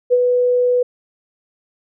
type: tone with ADSR envelope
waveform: sine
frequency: 493.9 Hz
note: B4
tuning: in tune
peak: -8 dBFS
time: 0.1-0.83 s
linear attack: 29 ms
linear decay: 41 ms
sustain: -4 dB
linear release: 7 ms
effects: none